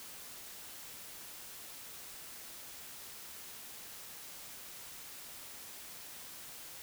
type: silence
effects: white hiss -49 dBFS RMS until 6.82 s